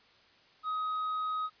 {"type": "tone", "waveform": "triangle", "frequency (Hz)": 1260, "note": "D#6", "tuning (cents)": 21, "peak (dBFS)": -29, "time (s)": [0.63, 1.5], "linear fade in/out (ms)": 50, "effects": ["white hiss -62 dBFS RMS until 1.6 s", "resampled to 11025 Hz"]}